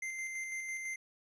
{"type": "tone with tremolo", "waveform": "square", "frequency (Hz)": 2085, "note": "C7", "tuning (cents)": -7, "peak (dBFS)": -37, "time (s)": [0.02, 0.96], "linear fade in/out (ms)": 5, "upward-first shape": "square", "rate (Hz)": 6, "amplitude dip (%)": 30, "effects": ["low-pass 10000 Hz 12 dB/octave"]}